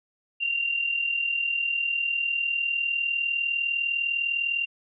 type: tone with amplitude modulation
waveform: sine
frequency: 2773 Hz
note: F7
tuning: 13 cents flat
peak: -21 dBFS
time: 0.4-4.66 s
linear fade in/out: 20 ms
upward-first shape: sine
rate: 39.9 Hz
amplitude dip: 60%
effects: none